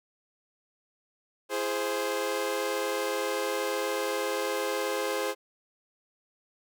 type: chord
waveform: sawtooth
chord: E augmented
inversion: none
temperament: equal with one note detuned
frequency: 336.2 / 415.3 / 523.3 Hz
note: E4 / G#4 / B#4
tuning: +34 / 0 / 0 cents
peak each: -33 / -28 / -27 dBFS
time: 1.49-5.35 s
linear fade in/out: 50 ms
effects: none